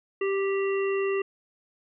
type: harmonic tone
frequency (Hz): 392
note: G4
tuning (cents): 0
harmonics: 1 / 3 / 5 / 7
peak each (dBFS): -24 / -36 / -37 / -37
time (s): 0.21-1.22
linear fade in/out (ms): 5
effects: none